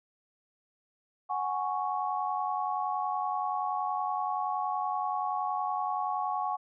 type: chord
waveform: sine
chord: F# suspended second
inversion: none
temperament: equal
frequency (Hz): 740 / 830.6 / 1108.7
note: F#5 / G#5 / C#6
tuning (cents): 0 / 0 / 0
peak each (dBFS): -33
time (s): 1.29-6.57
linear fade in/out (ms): 20
effects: none